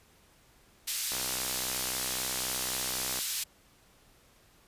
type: high-pass noise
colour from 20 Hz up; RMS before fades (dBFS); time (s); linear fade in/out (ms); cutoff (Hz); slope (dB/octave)
pink; -33; 0.87-3.44; 10; 3700; 12
type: click train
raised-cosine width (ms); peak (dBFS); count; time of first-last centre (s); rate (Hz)
0.5; -23; 133; 1.12-3.189; 63.8
effects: pink hiss -62 dBFS RMS until 4.67 s + resampled to 32000 Hz